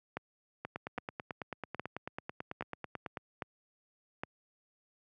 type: two click trains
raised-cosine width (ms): 0.5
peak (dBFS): -23 / -21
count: 24 / 6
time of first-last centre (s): 0.65-3.172 / 0.17-4.235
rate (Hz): 9.12 / 1.23
effects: high-pass 100 Hz 12 dB/octave